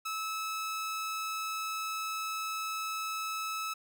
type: tone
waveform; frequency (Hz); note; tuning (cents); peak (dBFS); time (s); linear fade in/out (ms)
sawtooth; 1300; E6; -24; -30; 0.05-3.74; 10
effects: none